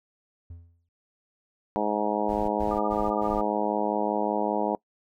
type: tone with exponential decay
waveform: triangle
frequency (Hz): 84.9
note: F2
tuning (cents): -48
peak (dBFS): -35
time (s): 0.5-0.89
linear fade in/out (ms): 5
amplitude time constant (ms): 84
type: harmonic tone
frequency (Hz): 105.1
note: G#2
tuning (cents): +21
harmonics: 2 / 3 / 4 / 5 / 6 / 7 / 8 / 9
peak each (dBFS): -32 / -32 / -32 / -32 / -32 / -32 / -32 / -32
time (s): 1.76-4.75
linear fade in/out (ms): 0
type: noise bursts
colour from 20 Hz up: brown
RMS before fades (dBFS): -38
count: 4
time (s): 2.28-3.417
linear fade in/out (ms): 20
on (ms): 210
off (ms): 99
type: tone with tremolo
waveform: sine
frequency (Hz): 1200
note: D6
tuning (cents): +37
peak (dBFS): -30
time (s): 2.71-3.41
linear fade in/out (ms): 0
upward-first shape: sine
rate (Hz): 15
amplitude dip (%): 100
effects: noise-tail reverb RT60 0.1 s tail -23 dB re dry